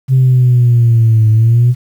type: linear two-way sweep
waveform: sine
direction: down then up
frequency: 132.3 to 108.5 to 124.7 Hz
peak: -4 dBFS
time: 0.08-1.75 s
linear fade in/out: 50 ms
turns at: 1.3 s
effects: tanh soft clip ceiling -2 dBFS + 7-bit